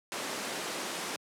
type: high-pass noise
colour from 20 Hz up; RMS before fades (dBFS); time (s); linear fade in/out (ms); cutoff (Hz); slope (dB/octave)
pink; -36; 0.12-1.16; 0; 270; 12
effects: high-pass 150 Hz 12 dB/octave + low-pass 10000 Hz 12 dB/octave